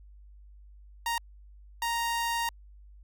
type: tone bursts at uneven times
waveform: sawtooth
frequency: 932.3 Hz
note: A#5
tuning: in tune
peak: -24 dBFS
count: 2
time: 1.06-1.18 / 1.82-2.49 s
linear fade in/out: 2 ms
effects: added 50 Hz sine -49 dBFS peak until 3.03 s